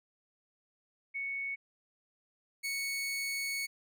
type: tone pair in turn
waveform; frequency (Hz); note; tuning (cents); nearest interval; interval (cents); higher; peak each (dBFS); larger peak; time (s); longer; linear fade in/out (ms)
sine / sawtooth; 2217 / 2217; C#7 / C#7; 0 / 0; unison; 0; neither; -34 / -30; second; 1.14-1.56 / 2.63-3.67; second; 20
effects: none